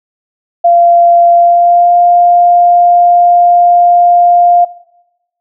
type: tone with pitch glide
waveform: sine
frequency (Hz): 690 to 701.3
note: F5 to F5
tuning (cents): -21 to +7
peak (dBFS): -3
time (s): 0.64-4.65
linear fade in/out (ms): 10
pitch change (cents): +28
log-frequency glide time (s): 1.34-1.94
effects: noise-tail reverb RT60 0.9 s tail -19 dB re dry